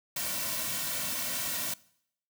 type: noise with comb filter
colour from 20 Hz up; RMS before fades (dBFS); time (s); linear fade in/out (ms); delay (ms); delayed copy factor
white; -33; 0.16-1.74; 5; 2.4; -0.8
effects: noise-tail reverb RT60 0.7 s tail -22 dB re dry